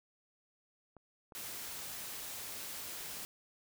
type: clicks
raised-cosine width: 1 ms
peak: -40 / -39 dBFS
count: 2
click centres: 0.967 / 1.322 s
type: noise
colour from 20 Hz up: white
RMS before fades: -44 dBFS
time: 1.35-3.25 s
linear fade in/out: 0 ms
effects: none